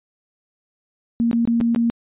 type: tone with dropouts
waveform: sine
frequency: 233.1 Hz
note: A#3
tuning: in tune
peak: -15 dBFS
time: 1.2-1.9 s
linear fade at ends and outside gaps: 0 ms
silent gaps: 1.313-1.33 / 1.453-1.475 / 1.603-1.611 / 1.748-1.761 s
effects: resampled to 8000 Hz